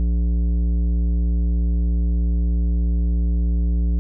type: tone with tanh clipping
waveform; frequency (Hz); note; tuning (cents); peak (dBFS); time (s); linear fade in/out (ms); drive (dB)
triangle; 58.4; A#1; +4; -18; 0-3.99; 0; 15
effects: none